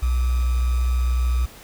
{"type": "tone with sample-and-hold", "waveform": "sine", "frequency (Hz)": 61.74, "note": "B1", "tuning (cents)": 0, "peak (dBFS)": -17, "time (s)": [0.02, 1.46], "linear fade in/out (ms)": 10, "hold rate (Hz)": 1225, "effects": ["pink hiss -44 dBFS RMS until 1.63 s"]}